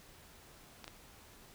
clicks, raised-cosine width 0.2 ms, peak -28 dBFS, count 2, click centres 0.843 / 0.879 s, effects pink hiss -58 dBFS RMS until 1.54 s

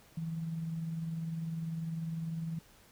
sine tone with tremolo, 163.2 Hz, E3, 17 cents flat, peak -32 dBFS, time 0.17-2.59 s, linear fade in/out 5 ms, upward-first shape triangle, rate 20 Hz, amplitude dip 50%, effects pink hiss -61 dBFS RMS until 2.91 s

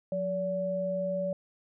sine tone pair together, 180 / 572.8 Hz, F#3 / D5, -47 / -43 cents, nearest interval octave + minor sixth, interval 2004 cents, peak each -35 / -29 dBFS, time 0.12-1.33 s, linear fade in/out 2 ms, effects none

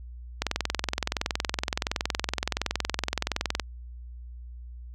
click train, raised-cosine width 0.2 ms, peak -8 dBFS, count 69, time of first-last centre 0.42-3.598 s, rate 21.4 Hz, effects added 60 Hz sine -39 dBFS peak until 4.94 s

